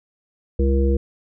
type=harmonic tone; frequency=67.8 Hz; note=C#2; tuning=38 cents flat; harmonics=1 / 3 / 5 / 7; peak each=-16 / -25 / -25 / -24 dBFS; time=0.59-0.97 s; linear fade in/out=5 ms; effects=none